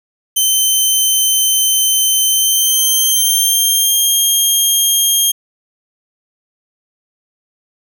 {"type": "tone with pitch glide", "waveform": "10% pulse", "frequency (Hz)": [3085, 3220], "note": ["G7", "G7"], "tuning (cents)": [-28, 46], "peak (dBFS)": -3, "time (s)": [0.36, 5.32], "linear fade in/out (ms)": 10, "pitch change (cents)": 74, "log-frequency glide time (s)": [2.27, 4.16], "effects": []}